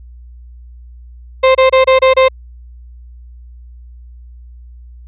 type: tone bursts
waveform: 35% pulse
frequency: 523.3 Hz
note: C5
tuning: in tune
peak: -4 dBFS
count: 6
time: 1.43-2.285 s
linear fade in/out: 10 ms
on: 120 ms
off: 27 ms
effects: added 60 Hz sine -33 dBFS peak until 5.07 s + resampled to 8000 Hz